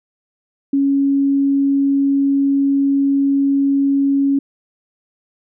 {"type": "tone", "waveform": "sine", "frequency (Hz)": 277.2, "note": "C#4", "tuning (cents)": 0, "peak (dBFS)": -12, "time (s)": [0.73, 4.39], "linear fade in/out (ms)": 5, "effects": []}